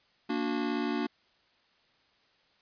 square chord, Bb augmented, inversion none, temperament just, 233.1 / 291.4 / 364.2 Hz, Bb3 / D4 / F#4, 0 / -13 / -27 cents, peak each -34 / -33 / -36 dBFS, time 0.29-1.07 s, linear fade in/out 10 ms, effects white hiss -67 dBFS RMS until 2.61 s + resampled to 11025 Hz

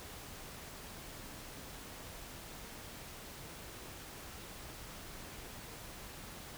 silence, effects pink hiss -49 dBFS RMS until 6.57 s

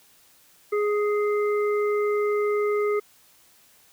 harmonic tone, 416.2 Hz, G#4, 4 cents sharp, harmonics 1 / 3 / 5, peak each -21 / -31 / -35 dBFS, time 0.72-3 s, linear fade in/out 10 ms, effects white hiss -57 dBFS RMS until 3.92 s

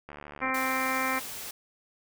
click train, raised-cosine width 0.5 ms, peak -27 dBFS, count 31, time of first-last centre 0.09-0.5 s, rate 73.2 Hz
harmonic tone, 261.6 Hz, C4, in tune, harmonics 1 / 2 / 3 / 4 / 5 / 6 / 7 / 8 / 9, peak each -35 / -37 / -36 / -33 / -34 / -39 / -35 / -35 / -35 dBFS, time 0.41-1.2 s, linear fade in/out 20 ms
white noise, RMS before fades -39 dBFS, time 0.54-1.51 s, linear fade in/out 5 ms
effects none

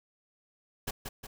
pink noise with echo, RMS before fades -33 dBFS, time 0.87-0.91 s, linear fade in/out 10 ms, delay 180 ms, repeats 2, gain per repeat -5 dB, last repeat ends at 1.27 s, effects none

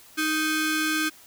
sawtooth ring-modulated tone, 936 Hz, A#5, 7 cents sharp, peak -16 dBFS, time 0.17-1.1 s, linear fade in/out 20 ms, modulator 625 Hz, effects white hiss -51 dBFS RMS until 1.26 s

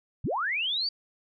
sine linear sweep, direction up, 57.6 to 4699 Hz, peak -26 dBFS, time 0.24-0.89 s, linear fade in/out 5 ms, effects none

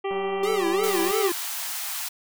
harmonic tone, 392 Hz, G4, in tune, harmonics 1 / 2 / 3 / 5 / 6 / 7 / 8, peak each -26 / -32 / -36 / -40 / -42 / -43 / -44 dBFS, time 0.04-1.3 s, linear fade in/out 10 ms
click train, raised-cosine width 1 ms, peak -25 dBFS, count 191, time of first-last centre 0.11-1.11 s, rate 190 Hz
square tone with vibrato, 382.8 Hz, G4, 41 cents flat, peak -24 dBFS, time 0.43-1.32 s, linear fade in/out 5 ms, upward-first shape sine, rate 3 Hz, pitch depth 250 cents each way
white high-pass noise, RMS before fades -31 dBFS, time 0.83-2.09 s, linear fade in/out 10 ms, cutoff 670 Hz, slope 96 dB/octave
effects none

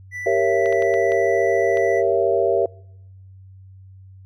triangle tone, 1975.5 Hz, B6, in tune, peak -26 dBFS, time 0.11-2.03 s, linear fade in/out 50 ms
sine chord, G diminished seventh, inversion none, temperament equal with one note detuned, 392 / 466.2 / 554.4 / 670.8 Hz, G4 / Bb4 / Db5 / Fb5, 0 / 0 / 0 / +30 cents, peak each -21 / -21 / -22 / -21 dBFS, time 0.26-2.66 s, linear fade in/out 5 ms
clicks, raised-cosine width 0.3 ms, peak -19 dBFS, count 6, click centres 0.659 / 0.726 / 0.823 / 0.94 / 1.12 / 1.772 s
effects noise-tail reverb RT60 0.9 s tail -26 dB re dry + added 95 Hz sine -41 dBFS peak until 4.25 s

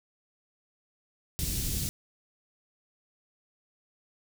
pink band-stop noise, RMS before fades -31 dBFS, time 1.39-1.89 s, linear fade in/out 0 ms, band 190 to 4900 Hz, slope 12 dB/octave, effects none

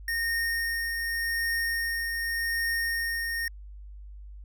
square tone with tremolo, 1843 Hz, A#6, 20 cents flat, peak -26 dBFS, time 0.08-3.48 s, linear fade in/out 2 ms, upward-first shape triangle, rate 0.86 Hz, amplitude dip 35%, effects added 50 Hz sine -41 dBFS peak until 4.44 s

